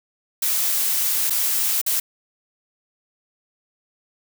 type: noise with dropouts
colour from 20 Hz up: blue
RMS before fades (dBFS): -21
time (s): 0.42-2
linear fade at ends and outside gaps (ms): 5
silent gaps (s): 1.299-1.304 / 1.815-1.863
effects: none